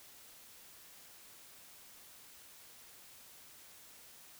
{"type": "silence", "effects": ["white hiss -57 dBFS RMS until 4.39 s"]}